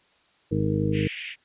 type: harmonic tone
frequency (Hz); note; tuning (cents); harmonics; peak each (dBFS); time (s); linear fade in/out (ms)
51.9; G#1; 0; 1 / 2 / 3 / 4 / 5 / 6 / 8 / 9; -38 / -27 / -27 / -30 / -37 / -28 / -37 / -30; 0.51-1.08; 10
type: band-pass noise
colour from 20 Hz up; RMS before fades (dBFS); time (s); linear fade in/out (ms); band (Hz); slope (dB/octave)
white; -36; 0.92-1.36; 50; 1900 to 3000; 48
effects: white hiss -62 dBFS RMS until 1.44 s + resampled to 8000 Hz